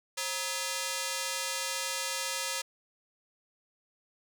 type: ring-modulated tone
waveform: 5% pulse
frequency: 742 Hz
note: F#5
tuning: 5 cents sharp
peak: -17 dBFS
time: 0.17-2.62 s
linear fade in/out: 10 ms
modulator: 207 Hz
effects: none